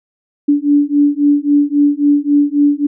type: beating tone pair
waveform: sine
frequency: 287.6 / 291.3 Hz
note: D4 / D4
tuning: -36 / -14 cents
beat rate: 3.7 Hz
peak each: -12 dBFS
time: 0.48-2.87 s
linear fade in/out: 10 ms
effects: none